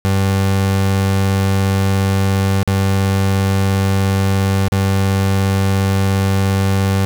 30% pulse tone with dropouts, 97.1 Hz, G2, 16 cents flat, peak -10 dBFS, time 0.05-7.05 s, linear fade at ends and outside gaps 0 ms, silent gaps 2.631-2.676 / 4.683-4.721 s, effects none

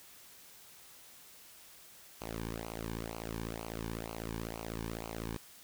sawtooth tone with flanger, 56 Hz, A1, 31 cents sharp, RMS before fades -41 dBFS, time 2.21-5.37 s, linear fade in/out 5 ms, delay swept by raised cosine 0.55 to 1.55 ms, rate 2.1 Hz, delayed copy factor -0.9, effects white hiss -56 dBFS RMS until 5.63 s

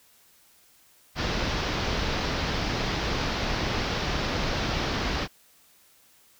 pink low-pass noise, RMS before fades -28 dBFS, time 1.15-5.28 s, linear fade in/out 50 ms, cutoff 5600 Hz, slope 48 dB/octave, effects white hiss -59 dBFS RMS until 6.39 s

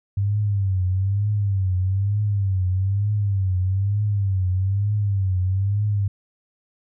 sine tone with vibrato, 98 Hz, G2, in tune, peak -18 dBFS, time 0.17-6.08 s, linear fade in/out 5 ms, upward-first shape triangle, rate 1.1 Hz, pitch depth 130 cents each way, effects none

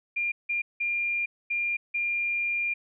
sine tone bursts at uneven times, 2400 Hz, D7, 37 cents sharp, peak -25 dBFS, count 5, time 0.16-0.32 / 0.49-0.62 / 0.8-1.26 / 1.5-1.77 / 1.94-2.74 s, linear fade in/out 10 ms, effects none

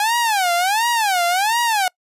sawtooth tone with vibrato, 812 Hz, G#5, 39 cents flat, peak -12 dBFS, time 0-1.88 s, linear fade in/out 2 ms, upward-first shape sine, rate 1.4 Hz, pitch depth 280 cents each way, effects noise-tail reverb RT60 0.1 s tail -26 dB re dry + resampled to 32000 Hz

